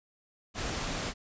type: noise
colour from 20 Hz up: pink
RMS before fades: -34 dBFS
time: 0.54-1.14 s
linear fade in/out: 50 ms
effects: resampled to 16000 Hz